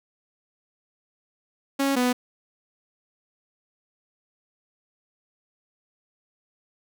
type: tone pair in turn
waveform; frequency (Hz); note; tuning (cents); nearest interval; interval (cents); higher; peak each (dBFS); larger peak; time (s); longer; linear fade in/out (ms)
sawtooth; 275.3 / 248.3; C#4 / B3; -12 / +9; major second; 179; first; -17 / -16; second; 1.79-1.96 / 1.96-2.13; neither; 10
effects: none